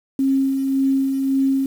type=tone with tremolo; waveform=sine; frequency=270 Hz; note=C#4; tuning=45 cents flat; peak=-14 dBFS; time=0.19-1.66 s; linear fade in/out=2 ms; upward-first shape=sine; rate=1.8 Hz; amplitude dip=40%; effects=7-bit